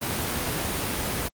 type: noise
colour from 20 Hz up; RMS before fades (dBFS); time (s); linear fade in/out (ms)
pink; -27; 0.01-1.29; 20
effects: high-pass 60 Hz 12 dB/octave + Opus 32 kbps